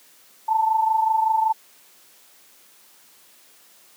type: tone pair together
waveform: sine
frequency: 880 / 905.3 Hz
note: A5 / A5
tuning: 0 / +49 cents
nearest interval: unison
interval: 49 cents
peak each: -18 / -24 dBFS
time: 0.48-1.53 s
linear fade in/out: 10 ms
effects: white hiss -53 dBFS RMS until 3.96 s + high-pass 200 Hz 12 dB/octave